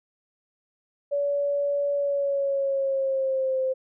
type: tone with pitch glide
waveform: sine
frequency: 570 to 522.7 Hz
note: C#5 to C5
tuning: +48 to -2 cents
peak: -22 dBFS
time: 1.11-3.74 s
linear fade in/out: 20 ms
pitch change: -150 cents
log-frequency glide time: 1.94-3.6 s
effects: none